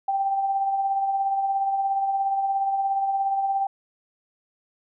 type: tone with tremolo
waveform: sine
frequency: 784 Hz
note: G5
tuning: in tune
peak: -19 dBFS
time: 0.08-3.67 s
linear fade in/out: 5 ms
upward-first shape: triangle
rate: 17 Hz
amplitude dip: 45%
effects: none